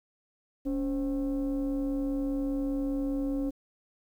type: tone with frequency modulation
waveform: sine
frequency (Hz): 280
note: C#4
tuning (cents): +18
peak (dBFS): -26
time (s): 0.65-3.51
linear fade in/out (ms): 20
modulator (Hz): 245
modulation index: 0.6
effects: tanh soft clip ceiling -24 dBFS + 10-bit